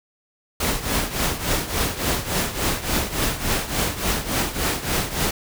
pink noise with tremolo, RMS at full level -20 dBFS, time 0.6-5.31 s, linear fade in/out 5 ms, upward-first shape triangle, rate 3.5 Hz, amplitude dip 80%, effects none

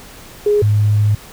sine tone pair in turn, 415.3 / 104.73 Hz, G#4 / G#2, 0 / +15 cents, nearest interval 2 octaves, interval 2385 cents, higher first, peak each -10 dBFS, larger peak neither, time 0.46-0.62 / 0.62-1.15 s, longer second, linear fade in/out 5 ms, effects pink hiss -38 dBFS RMS until 1.32 s

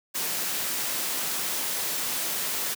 white noise, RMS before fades -29 dBFS, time 0.14-2.75 s, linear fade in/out 20 ms, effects high-pass 150 Hz 12 dB/octave

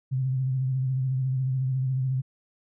sine tone with vibrato, 130.81 Hz, C3, in tune, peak -23 dBFS, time 0.11-2.22 s, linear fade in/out 20 ms, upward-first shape sine, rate 14 Hz, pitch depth 43 cents each way, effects none

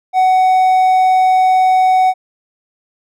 triangle tone, 747 Hz, F#5, 16 cents sharp, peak -6 dBFS, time 0.13-2.14 s, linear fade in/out 50 ms, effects none

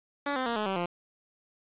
10% pulse tone with pitch steps, 285 / 258.3 / 234.2 / 212.3 / 192.42 / 174.43 Hz, C#4 / C4 / A#3 / G#3 / G3 / F3, +48 / -22 / +8 / +38 / -32 / -2 cents, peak -20 dBFS, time 0.26-0.86 s, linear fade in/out 5 ms, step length 100 ms, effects resampled to 8000 Hz + 8-bit

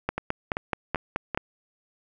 two click trains, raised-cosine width 0.5 ms, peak -13 / -10 dBFS, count 4 / 7, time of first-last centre 0.18-1.347 / 0.09-1.375 s, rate 2.57 / 4.67 Hz, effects none

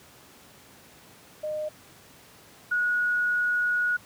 sine tone pair in turn, 612 / 1455.6 Hz, D#5 / F#6, -29 / -29 cents, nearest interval octave + minor third, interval 1500 cents, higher second, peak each -28 / -22 dBFS, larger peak second, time 1.43-1.69 / 2.71-3.97 s, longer second, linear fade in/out 10 ms, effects pink hiss -52 dBFS RMS until 4.05 s + high-pass 100 Hz 12 dB/octave

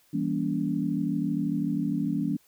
sine chord, E diminished seventh, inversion none, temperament just, 164.81 / 197.78 / 237.3 / 284.8 Hz, E3 / G3 / Bb3 / Db4, 0 / +16 / +31 / +47 cents, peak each -31 / -31 / -31 / -29 dBFS, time 0.13-2.37 s, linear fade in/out 10 ms, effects white hiss -63 dBFS RMS until 2.47 s

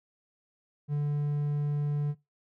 triangle tone, 146.3 Hz, D3, 6 cents flat, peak -24 dBFS, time 0.88-2.15 s, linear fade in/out 50 ms, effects noise-tail reverb RT60 0.2 s tail -20 dB re dry

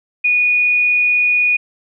sine tone, 2461 Hz, D#7, 20 cents flat, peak -11 dBFS, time 0.24-1.57 s, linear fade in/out 10 ms, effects none

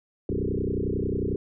sine tone with frequency modulation, 238.5 Hz, A#3, 40 cents sharp, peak -24 dBFS, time 0.29-1.36 s, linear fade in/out 2 ms, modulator 31.1 Hz, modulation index 6.4, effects none

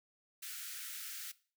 white high-pass noise, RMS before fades -45 dBFS, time 0.42-1.32 s, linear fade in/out 10 ms, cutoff 1300 Hz, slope 96 dB/octave, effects noise-tail reverb RT60 0.4 s tail -19 dB re dry

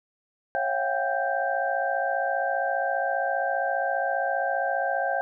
sine tone cluster, 548 / 677 / 737 / 792 / 1570 Hz, C#5 / E5 / F#5 / G5 / G6, -20 / +46 / -7 / +18 / +2 cents, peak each -30 dBFS, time 0.55-5.21 s, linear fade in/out 0 ms, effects none

